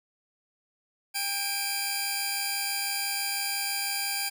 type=tone cluster; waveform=15% pulse; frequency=800 / 2334 / 2536 / 4824 Hz; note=G5 / D7 / D#7 / D8; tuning=+35 / -11 / +32 / +46 cents; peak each=-28 / -27 / -33 / -25 dBFS; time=1.14-4.3 s; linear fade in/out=20 ms; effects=none